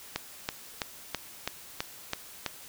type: click train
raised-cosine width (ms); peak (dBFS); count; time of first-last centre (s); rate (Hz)
0.2; -12; 8; 0.16-2.463; 3.04
effects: white hiss -48 dBFS RMS until 2.68 s

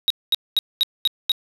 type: tone bursts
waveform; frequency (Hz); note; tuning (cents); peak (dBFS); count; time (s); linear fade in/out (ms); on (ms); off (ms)
triangle; 3800; A#7; +33; -13; 6; 0.08-1.318; 0; 23; 220
effects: none

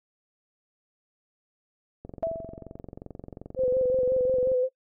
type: click train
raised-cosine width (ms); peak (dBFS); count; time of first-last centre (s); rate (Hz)
2; -26; 57; 2.05-4.517; 22.7
type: tone with exponential decay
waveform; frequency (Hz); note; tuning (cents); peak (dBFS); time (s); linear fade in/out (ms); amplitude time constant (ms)
sine; 659.3; E5; 0; -22; 2.23-2.79; 0; 120
type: tone with vibrato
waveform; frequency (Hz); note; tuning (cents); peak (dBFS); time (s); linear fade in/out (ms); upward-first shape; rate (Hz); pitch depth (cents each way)
sine; 511; C5; -41; -21; 3.56-4.69; 50; square; 5.6; 28
effects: noise-tail reverb RT60 0.1 s tail -20 dB re dry

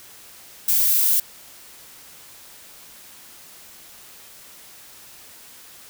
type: noise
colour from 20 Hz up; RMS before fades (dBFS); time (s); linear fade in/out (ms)
violet; -18; 0.68-1.2; 5
effects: white hiss -45 dBFS RMS until 5.89 s

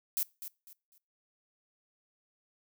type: noise with echo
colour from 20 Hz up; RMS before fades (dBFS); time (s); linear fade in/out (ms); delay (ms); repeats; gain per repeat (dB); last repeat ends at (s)
violet; -31; 0.17-0.23; 0; 250; 3; -11; 0.98
effects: noise-tail reverb RT60 0.3 s tail -23 dB re dry

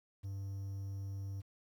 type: tone with quantisation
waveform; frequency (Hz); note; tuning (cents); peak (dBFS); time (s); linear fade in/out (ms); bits
triangle; 98; G2; 0; -37; 0.23-1.42; 20; 11
effects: none

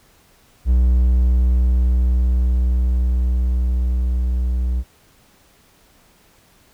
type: tone with level ramp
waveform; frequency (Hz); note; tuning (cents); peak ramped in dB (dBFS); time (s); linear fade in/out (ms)
triangle; 61.74; B1; 0; -9 to -15; 0.65-4.84; 50
effects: pink hiss -54 dBFS RMS until 6.73 s

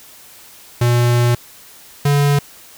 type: tone pair in turn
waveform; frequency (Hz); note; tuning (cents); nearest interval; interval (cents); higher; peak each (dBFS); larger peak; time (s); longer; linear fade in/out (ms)
square; 120.5 / 143.3; B2 / D3; -42 / -42; minor third; 300; second; -12 / -12; neither; 0.81-1.35 / 2.05-2.39; first; 5
effects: white hiss -42 dBFS RMS until 2.77 s

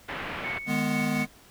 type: low-pass noise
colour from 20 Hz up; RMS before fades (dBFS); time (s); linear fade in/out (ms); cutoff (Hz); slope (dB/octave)
white; -35; 0.08-0.59; 10; 2500; 24
type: tone with tremolo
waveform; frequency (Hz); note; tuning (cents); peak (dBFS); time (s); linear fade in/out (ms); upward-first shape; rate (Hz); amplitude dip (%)
sine; 2217; C#7; 0; -30; 0.44-1.25; 5; sine; 4.1; 45
type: chord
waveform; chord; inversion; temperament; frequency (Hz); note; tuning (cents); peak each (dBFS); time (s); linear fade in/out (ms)
square; G# minor; second; equal with one note detuned; 152.89 / 207.7 / 246.9; D#3 / G#3 / B3; -30 / 0 / 0; -33 / -30 / -29; 0.66-1.27; 50
effects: pink hiss -54 dBFS RMS until 1.5 s

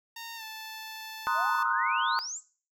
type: tone with pitch glide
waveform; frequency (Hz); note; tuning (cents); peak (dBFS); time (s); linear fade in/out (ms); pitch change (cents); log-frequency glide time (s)
10% pulse; 921 to 877.4; A#5 to A5; -21 to -5; -31; 0.16-1.63; 5; -84; 0.36-0.43
type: chord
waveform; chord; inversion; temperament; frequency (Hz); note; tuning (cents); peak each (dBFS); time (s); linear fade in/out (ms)
sine; C half-diminished seventh; third; equal; 932.3 / 1046.5 / 1244.5 / 1480; Bb5 / C6 / Eb6 / Gb6; 0 / 0 / 0 / 0; -31; 1.27-2.19; 0
type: exponential sweep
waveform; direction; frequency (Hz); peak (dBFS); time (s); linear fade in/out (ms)
sine; up; 600 to 7902; -34; 1.34-2.41; 50
effects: noise-tail reverb RT60 0.4 s tail -17 dB re dry

